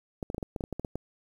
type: clicks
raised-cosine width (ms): 2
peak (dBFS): -20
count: 12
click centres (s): 0.228 / 0.301 / 0.346 / 0.381 / 0.428 / 0.562 / 0.608 / 0.639 / 0.727 / 0.796 / 0.848 / 0.956
effects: 9-bit